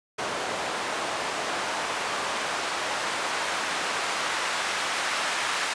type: noise with band-pass filter sweep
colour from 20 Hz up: white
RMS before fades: -29 dBFS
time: 0.18-5.74 s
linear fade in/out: 10 ms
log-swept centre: 660 to 1300 Hz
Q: 0.79
effects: resampled to 22050 Hz